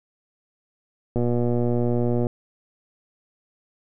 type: click train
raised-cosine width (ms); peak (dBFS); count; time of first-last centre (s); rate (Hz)
2; -11; 134; 1.16-2.268; 120
effects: none